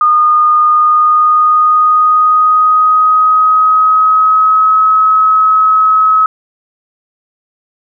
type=tone with pitch glide; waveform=sine; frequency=1224 to 1281.1 Hz; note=D#6 to E6; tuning=-29 to -50 cents; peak=-5 dBFS; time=0.01-6.26 s; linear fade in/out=2 ms; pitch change=+79 cents; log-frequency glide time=0.66-4.79 s; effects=none